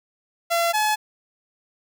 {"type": "tone pair in turn", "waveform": "sawtooth", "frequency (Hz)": [680, 853.5], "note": ["F5", "G#5"], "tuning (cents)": [-46, 47], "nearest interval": "major third", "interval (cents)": 393, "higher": "second", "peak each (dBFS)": -15, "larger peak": "neither", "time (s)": [[0.5, 0.73], [0.73, 0.96]], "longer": "neither", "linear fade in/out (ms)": 20, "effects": []}